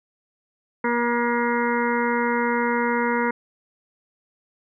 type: harmonic tone with a mistuned harmonic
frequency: 238.5 Hz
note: A#3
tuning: 40 cents sharp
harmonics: 1 / 2 / 4 / 5 / 6 / 7 / 8 / 9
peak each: -25 / -25 / -25 / -35 / -29 / -34 / -31 / -33 dBFS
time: 0.84-3.31 s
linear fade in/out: 5 ms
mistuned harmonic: 9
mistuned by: -33 cents
effects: none